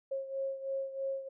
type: beating tone pair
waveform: sine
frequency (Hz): 540 / 543.1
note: C#5 / C#5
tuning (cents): -45 / -36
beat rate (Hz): 3.1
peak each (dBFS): -35 / -40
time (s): 0.11-1.29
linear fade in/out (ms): 10
effects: none